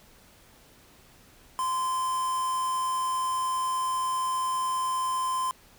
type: tone with quantisation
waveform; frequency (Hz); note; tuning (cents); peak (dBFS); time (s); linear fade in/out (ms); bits
triangle; 1035; C6; -19; -24; 1.59-5.51; 0; 6
effects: pink hiss -56 dBFS RMS until 5.78 s